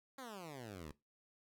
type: exponential sweep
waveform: 10% pulse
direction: down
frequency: 277.2 to 69.3 Hz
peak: -39 dBFS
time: 0.18-0.92 s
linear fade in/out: 5 ms
effects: noise-tail reverb RT60 0.2 s tail -18 dB re dry